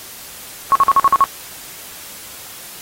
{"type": "tone bursts", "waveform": "sine", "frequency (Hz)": 1100, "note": "C#6", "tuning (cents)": -14, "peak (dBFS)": -7, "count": 7, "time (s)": [0.72, 1.24], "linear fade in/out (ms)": 0, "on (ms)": 34, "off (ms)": 47, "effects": ["white hiss -35 dBFS RMS until 2.81 s", "AAC 48 kbps"]}